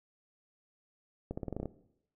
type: accelerating click train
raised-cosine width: 2 ms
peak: -23 dBFS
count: 9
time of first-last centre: 1.31-1.657 s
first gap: 65 ms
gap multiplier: 0.88
effects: noise-tail reverb RT60 0.8 s tail -18 dB re dry